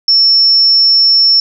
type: tone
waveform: sine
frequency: 5400 Hz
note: E8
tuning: 41 cents sharp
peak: -5 dBFS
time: 0.08-1.4 s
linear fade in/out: 2 ms
effects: none